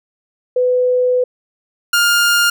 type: tone pair in turn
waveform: sine / sawtooth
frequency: 500 / 1408.9 Hz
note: B4 / F6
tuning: +21 / +15 cents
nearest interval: octave + tritone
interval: 1794 cents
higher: second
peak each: -11 / -7 dBFS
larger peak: second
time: 0.56-1.24 / 1.93-2.5 s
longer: first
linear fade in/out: 5 ms
effects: none